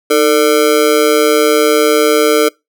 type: tone with amplitude modulation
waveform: square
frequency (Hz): 450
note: A4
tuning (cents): +39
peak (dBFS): -4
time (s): 0.1-2.49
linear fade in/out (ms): 10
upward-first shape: sine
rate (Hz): 140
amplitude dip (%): 95
effects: noise-tail reverb RT60 0.2 s tail -24 dB re dry